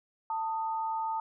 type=tone pair together; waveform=sine; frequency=892 / 1244.5 Hz; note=A5 / D#6; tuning=+23 / 0 cents; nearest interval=tritone; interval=577 cents; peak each=-30 / -39 dBFS; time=0.3-1.2 s; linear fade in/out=2 ms; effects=none